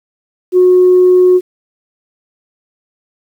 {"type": "tone", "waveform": "sine", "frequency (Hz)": 364.5, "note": "F#4", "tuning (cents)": -26, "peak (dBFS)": -3, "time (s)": [0.52, 1.41], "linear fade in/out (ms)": 50, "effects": ["tanh soft clip ceiling 0 dBFS", "7-bit"]}